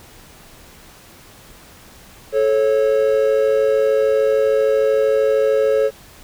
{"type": "tone pair together", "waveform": "triangle", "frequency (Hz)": [435.1, 548.2], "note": ["A4", "C#5"], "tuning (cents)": [-19, -19], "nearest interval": "major third", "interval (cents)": 400, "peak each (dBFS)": -14, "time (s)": [2.32, 5.91], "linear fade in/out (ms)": 50, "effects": ["pink hiss -44 dBFS RMS until 6.23 s"]}